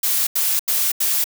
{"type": "noise bursts", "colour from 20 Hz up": "blue", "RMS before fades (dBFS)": -19, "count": 4, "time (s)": [0.03, 1.242], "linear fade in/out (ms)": 5, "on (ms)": 240, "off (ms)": 84, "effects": []}